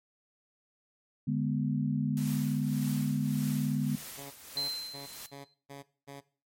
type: chord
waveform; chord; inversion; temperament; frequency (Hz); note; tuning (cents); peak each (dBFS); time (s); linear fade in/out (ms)
sine; G# diminished; second; equal; 146.83 / 207.7 / 246.9; D3 / G#3 / B3; 0 / 0 / 0; -30 / -32 / -32; 1.27-3.96; 10
type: noise with tremolo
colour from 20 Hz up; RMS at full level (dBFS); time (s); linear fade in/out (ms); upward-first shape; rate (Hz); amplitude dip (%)
white; -43; 2.17-5.26; 0; triangle; 1.7; 70
type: tone bursts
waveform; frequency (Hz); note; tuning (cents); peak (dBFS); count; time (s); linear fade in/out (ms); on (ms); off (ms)
10% pulse; 140; C#3; +18; -35; 6; 4.17-6.21; 20; 140; 240
type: tone with exponential decay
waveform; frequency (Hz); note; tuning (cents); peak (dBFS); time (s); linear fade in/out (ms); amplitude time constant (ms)
sine; 4100; C8; -36; -28; 4.57-5.54; 1; 210
effects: noise-tail reverb RT60 0.4 s tail -18 dB re dry + MP3 64 kbps